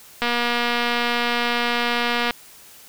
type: click train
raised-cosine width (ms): 0.3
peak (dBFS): -6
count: 500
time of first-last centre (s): 0.22-2.308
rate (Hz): 239
effects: white hiss -46 dBFS RMS until 2.88 s